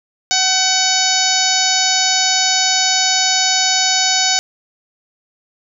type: harmonic tone with a mistuned harmonic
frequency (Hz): 750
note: F#5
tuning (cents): +23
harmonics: 1 / 2 / 3 / 4 / 5 / 6 / 7 / 8 / 9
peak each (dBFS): -21 / -24 / -23 / -24 / -21 / -21 / -20 / -20 / -21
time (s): 0.31-4.39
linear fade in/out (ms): 0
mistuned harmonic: 2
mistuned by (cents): +27
effects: none